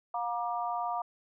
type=harmonic tone; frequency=237.2 Hz; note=A#3; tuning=30 cents sharp; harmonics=3 / 4 / 5; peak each=-33 / -35 / -37 dBFS; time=0.14-1.02 s; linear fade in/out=5 ms; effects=none